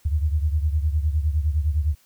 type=beating tone pair; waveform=sine; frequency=73.9 / 83.7 Hz; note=D2 / E2; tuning=+11 / +27 cents; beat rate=9.8 Hz; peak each=-20 / -25 dBFS; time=0.05-1.95 s; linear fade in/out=10 ms; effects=white hiss -59 dBFS RMS until 2.05 s